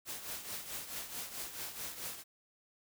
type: noise with tremolo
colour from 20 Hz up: white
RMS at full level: -40 dBFS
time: 0.05-2.24 s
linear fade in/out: 50 ms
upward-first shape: triangle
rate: 4.6 Hz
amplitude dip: 70%
effects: none